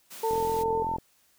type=high-pass noise; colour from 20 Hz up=white; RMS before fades=-43 dBFS; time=0.1-0.64 s; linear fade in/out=20 ms; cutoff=140 Hz; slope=96 dB/octave
type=tone with tremolo; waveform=sine; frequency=448.5 Hz; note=A4; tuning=33 cents sharp; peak=-26 dBFS; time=0.23-0.83 s; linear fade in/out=5 ms; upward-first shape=triangle; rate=2.6 Hz; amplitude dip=25%
type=tone with vibrato; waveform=sine; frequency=894 Hz; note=A5; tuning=27 cents sharp; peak=-27 dBFS; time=0.23-0.97 s; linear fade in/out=10 ms; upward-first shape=sine; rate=7.8 Hz; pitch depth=14 cents each way
type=click train; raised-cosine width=2 ms; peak=-24 dBFS; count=30; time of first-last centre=0.31-0.984 s; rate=43 Hz
effects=white hiss -65 dBFS RMS until 1.38 s